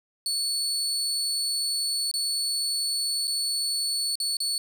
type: tone with dropouts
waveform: 30% pulse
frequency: 4429 Hz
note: C#8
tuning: 2 cents flat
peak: -22 dBFS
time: 0.26-4.58 s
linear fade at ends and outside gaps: 1 ms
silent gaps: 2.114-2.139 / 3.272-3.278 / 4.155-4.201 / 4.369-4.403 s
effects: none